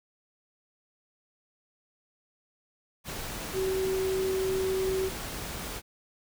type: tone in noise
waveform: sine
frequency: 379.3 Hz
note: F#4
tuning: 43 cents sharp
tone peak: -26 dBFS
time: 3.53-5.11 s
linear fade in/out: 50 ms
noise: pink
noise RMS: -37 dBFS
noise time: 3.04-5.82 s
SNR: +8 dB
effects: none